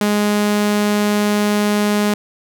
sawtooth tone, 207.7 Hz, G#3, in tune, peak -10 dBFS, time 0.01-2.14 s, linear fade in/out 2 ms, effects none

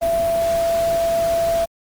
sine tone in noise, 670 Hz, E5, 28 cents sharp, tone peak -16 dBFS, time 0.01-1.66 s, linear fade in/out 20 ms, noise pink, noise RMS -31 dBFS, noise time 0.01-1.66 s, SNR +12 dB, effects Opus 32 kbps

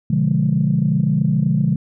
sine chord, B diminished seventh, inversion none, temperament equal, 123.47 / 146.83 / 174.61 / 207.7 Hz, B2 / D3 / F3 / Ab3, 0 / 0 / 0 / 0 cents, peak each -23 / -17 / -19 / -20 dBFS, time 0.1-1.76 s, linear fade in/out 5 ms, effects tanh soft clip ceiling -5 dBFS

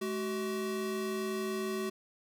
square tone pair together, 213.4 / 378 Hz, G#3 / F#4, +47 / +37 cents, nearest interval minor seventh, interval 990 cents, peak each -38 / -35 dBFS, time 0.01-1.9 s, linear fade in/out 10 ms, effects none

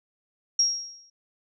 sine tone with exponential decay, 5600 Hz, F8, 4 cents sharp, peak -16 dBFS, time 0.59-1.1 s, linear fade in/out 5 ms, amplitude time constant 110 ms, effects none

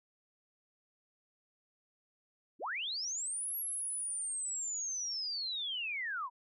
sine linear two-way sweep, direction up then down, 193.3 to 11480 to 923 Hz, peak -35 dBFS, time 2.59-6.3 s, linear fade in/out 50 ms, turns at 3.56 s, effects none

